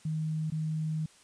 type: tone with dropouts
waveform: sine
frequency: 156.8 Hz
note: D#3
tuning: 14 cents sharp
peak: -29 dBFS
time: 0.05-1.06 s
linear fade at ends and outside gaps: 5 ms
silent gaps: 0.502-0.52 s
effects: white hiss -59 dBFS RMS until 1.23 s + resampled to 22050 Hz